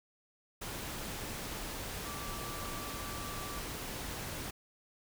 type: tone in noise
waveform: sine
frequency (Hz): 1164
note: D6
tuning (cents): -16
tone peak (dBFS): -46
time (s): 2.05-3.6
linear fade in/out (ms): 10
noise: pink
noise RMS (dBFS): -41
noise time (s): 0.61-4.51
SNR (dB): -8
effects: none